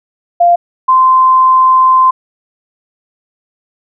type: tone pair in turn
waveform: sine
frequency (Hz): 695 / 1037.4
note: F5 / C6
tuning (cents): -9 / -15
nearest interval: perfect fifth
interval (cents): 694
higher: second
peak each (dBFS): -4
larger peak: neither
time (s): 0.4-0.56 / 0.88-2.11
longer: second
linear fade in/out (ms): 10
effects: none